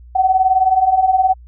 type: beating tone pair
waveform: sine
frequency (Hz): 740 / 759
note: F#5 / F#5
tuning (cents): 0 / +44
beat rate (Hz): 19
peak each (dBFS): -16 / -12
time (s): 0.15-1.34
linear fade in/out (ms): 10
effects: added 60 Hz sine -37 dBFS peak until 1.47 s